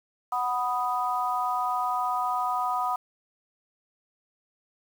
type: chord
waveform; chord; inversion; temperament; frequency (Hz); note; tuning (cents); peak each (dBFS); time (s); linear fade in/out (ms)
sine; B major; second; equal; 740 / 987.8 / 1244.5; F#5 / B5 / D#6; 0 / 0 / 0; -29; 0.32-2.96; 5
effects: 8-bit